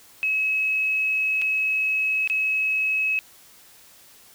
sine tone with dropouts, 2569 Hz, E7, 45 cents flat, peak -20 dBFS, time 0.23-3.19 s, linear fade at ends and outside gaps 0 ms, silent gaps 1.416-1.42 / 2.275-2.299 s, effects white hiss -51 dBFS RMS until 4.34 s

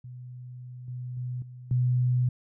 sine tone with level steps, 124.7 Hz, B2, 17 cents sharp, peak -39 / -33 / -30 / -41 / -21 dBFS, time 0.04-2.29 s, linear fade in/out 5 ms, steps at 0.88 / 1.17 / 1.42 / 1.71 s, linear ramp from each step 2 ms, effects none

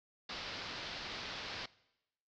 white low-pass noise, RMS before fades -44 dBFS, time 0.29-1.66 s, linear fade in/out 5 ms, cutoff 5000 Hz, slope 48 dB/octave, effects noise-tail reverb RT60 0.9 s tail -21 dB re dry

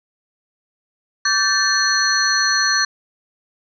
sine tone cluster, 1151 / 1559 / 1765 / 4277 / 6010 Hz, D6 / G6 / A6 / C8 / F#8, -35 / -10 / +5 / +37 / +26 cents, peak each -24 / -21 / -21 / -19 / -22 dBFS, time 1.25-2.85 s, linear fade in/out 5 ms, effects none

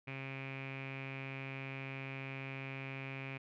sawtooth tone with low-pass filter, 134.7 Hz, C#3, 49 cents flat, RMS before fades -44 dBFS, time 0.07-3.38 s, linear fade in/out 10 ms, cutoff 2400 Hz, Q 9.2, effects none

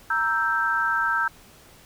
sine chord, E diminished, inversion second, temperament equal, 932.3 / 1318.5 / 1568 Hz, Bb5 / E6 / G6, 0 / 0 / 0 cents, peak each -28 / -25 / -23 dBFS, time 0.1-1.28 s, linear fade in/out 5 ms, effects pink hiss -51 dBFS RMS until 1.85 s

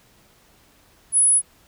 sine tone, 10180 Hz, D#9, 39 cents sharp, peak -13 dBFS, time 1.12-1.42 s, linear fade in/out 50 ms, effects pink hiss -56 dBFS RMS until 1.67 s

